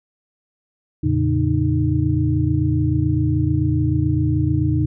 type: tone cluster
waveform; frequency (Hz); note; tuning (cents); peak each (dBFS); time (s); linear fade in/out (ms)
sine; 85.2 / 114.2 / 141.2 / 307.2; F2 / A#2 / C#3 / D#4; -42 / -35 / +32 / -22; -21; 1.03-4.86; 10
effects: none